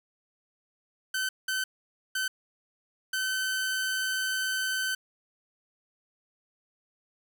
sawtooth tone bursts at uneven times, 1529 Hz, G6, 44 cents flat, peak -24 dBFS, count 4, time 1.14-1.29 / 1.48-1.64 / 2.15-2.28 / 3.13-4.95 s, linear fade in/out 5 ms, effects none

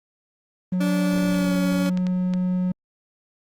triangle tone, 182.2 Hz, F#3, 26 cents flat, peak -18 dBFS, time 0.72-2.72 s, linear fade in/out 5 ms
30% pulse tone with pitch glide, 289.9 to 281.8 Hz, D4 to C#4, -22 to +29 cents, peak -21 dBFS, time 0.8-1.9 s, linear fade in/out 10 ms, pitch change -49 cents, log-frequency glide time 1.28-1.56 s
clicks, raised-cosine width 0.2 ms, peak -19 dBFS, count 5, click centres 1.345 / 1.862 / 1.974 / 2.068 / 2.337 s
effects Opus 24 kbps

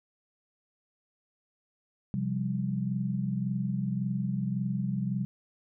sine chord, C suspended fourth, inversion none, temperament just, 130.81 / 174.42 / 196.22 Hz, C3 / F3 / G3, 0 / -2 / +2 cents, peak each -32 / -34 / -31 dBFS, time 2.14-5.25 s, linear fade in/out 0 ms, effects none

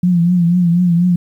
sine tone with vibrato, 174.61 Hz, F3, in tune, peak -9 dBFS, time 0.03-1.16 s, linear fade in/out 5 ms, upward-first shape triangle, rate 4.1 Hz, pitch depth 76 cents each way, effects 8-bit

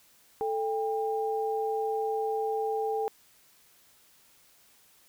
sine tone pair together, 440 / 799.1 Hz, A4 / G5, 0 / +33 cents, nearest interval minor seventh, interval 1033 cents, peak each -29 / -31 dBFS, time 0.41-3.08 s, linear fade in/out 0 ms, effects white hiss -61 dBFS RMS until 5.08 s

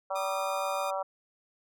harmonic tone, 192 Hz, G3, 36 cents flat, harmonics 3 / 4 / 5 / 6 / 7, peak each -33 / -35 / -37 / -39 / -40 dBFS, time 0.1-1.03 s, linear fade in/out 10 ms
sawtooth tone, 1219 Hz, D#6, 36 cents flat, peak -32 dBFS, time 0.15-0.91 s, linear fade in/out 10 ms
effects none

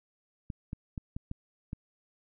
clicks, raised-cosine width 5 ms, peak -24 dBFS, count 6, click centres 0.502 / 0.731 / 0.978 / 1.165 / 1.314 / 1.731 s, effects none

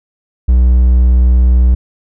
triangle tone, 61.74 Hz, B1, in tune, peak -3 dBFS, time 0.48-1.75 s, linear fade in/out 10 ms, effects none

